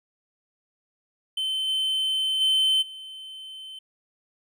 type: tone with level steps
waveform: triangle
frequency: 3075 Hz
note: G7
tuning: 34 cents flat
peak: -23 / -21 / -17 / -36 dBFS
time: 1.37-3.79 s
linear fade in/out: 5 ms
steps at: 1.67 / 2.4 / 2.81 s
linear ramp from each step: 20 ms
effects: none